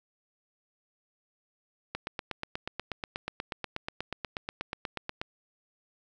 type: click train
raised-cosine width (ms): 0.3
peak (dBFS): -17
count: 28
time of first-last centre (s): 1.95-5.215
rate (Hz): 8.27
effects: none